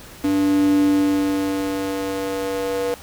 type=tone with high-pass filter sweep; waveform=square; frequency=96.9 Hz; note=G2; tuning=20 cents flat; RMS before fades=-20 dBFS; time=0.24-2.94 s; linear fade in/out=0 ms; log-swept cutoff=260 to 450 Hz; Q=6.2; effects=pink hiss -41 dBFS RMS until 3.02 s